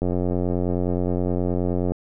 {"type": "click train", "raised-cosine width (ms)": 2, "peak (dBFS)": -11, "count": 171, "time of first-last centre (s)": [0.02, 1.919], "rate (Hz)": 89.5, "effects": []}